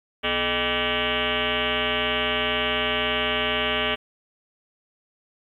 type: tone with frequency modulation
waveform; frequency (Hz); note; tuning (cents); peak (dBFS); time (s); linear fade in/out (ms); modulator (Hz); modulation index
sine; 1717; A6; -43; -21; 0.23-3.96; 20; 184; 8
effects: 10-bit